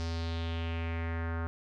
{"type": "tone with low-pass filter sweep", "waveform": "square", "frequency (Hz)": 82.9, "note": "E2", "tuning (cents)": 10, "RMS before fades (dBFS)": -34, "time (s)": [0, 1.47], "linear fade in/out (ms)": 0, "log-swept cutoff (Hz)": [5300, 1400], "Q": 3, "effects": []}